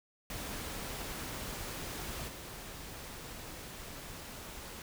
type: noise with level steps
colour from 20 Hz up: pink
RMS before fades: -41 / -46 dBFS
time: 0.3-4.82 s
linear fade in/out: 2 ms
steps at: 2.27 s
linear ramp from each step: 20 ms
effects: none